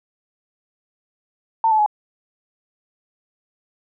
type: tone with pitch steps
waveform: sine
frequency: 899 / 867 / 843 Hz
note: A5 / A5 / G#5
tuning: +37 / -26 / +26 cents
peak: -13 dBFS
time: 1.64-1.862 s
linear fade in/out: 2 ms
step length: 74 ms
effects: none